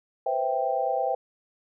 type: chord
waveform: sine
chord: C major seventh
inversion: third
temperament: equal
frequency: 493.9 / 523.3 / 659.3 / 784 Hz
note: B4 / C5 / E5 / G5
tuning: 0 / 0 / 0 / 0 cents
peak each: -33 / -29 / -29 / -27 dBFS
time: 0.26-1.15 s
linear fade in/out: 5 ms
effects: none